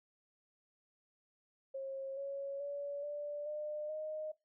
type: tone with pitch steps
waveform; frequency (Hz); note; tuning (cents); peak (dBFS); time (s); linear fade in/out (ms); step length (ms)
sine; 540 / 554.9 / 570.1 / 585.8 / 601.9 / 618.5; C#5 / C#5 / C#5 / D5 / D5 / D#5; -45 / +2 / +48 / -5 / +42 / -10; -38; 1.74-4.32; 10; 430
effects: noise-tail reverb RT60 0.2 s tail -19 dB re dry